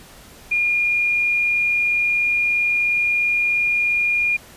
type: tone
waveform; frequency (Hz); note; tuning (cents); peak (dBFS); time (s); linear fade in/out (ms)
sine; 2421; D#7; -48; -16; 0.51-4.37; 10
effects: pink hiss -44 dBFS RMS until 4.56 s + resampled to 32000 Hz